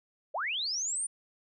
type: linear sweep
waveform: sine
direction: up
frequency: 493.9 to 9360 Hz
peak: -30 dBFS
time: 0.34-1.07 s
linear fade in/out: 10 ms
effects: none